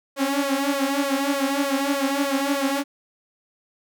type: tone with flanger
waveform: sawtooth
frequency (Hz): 277.2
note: C#4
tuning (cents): 0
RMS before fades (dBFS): -23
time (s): 0.16-2.84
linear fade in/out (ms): 50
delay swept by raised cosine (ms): 1.6 to 6.2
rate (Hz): 3.3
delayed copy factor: +0.75
effects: none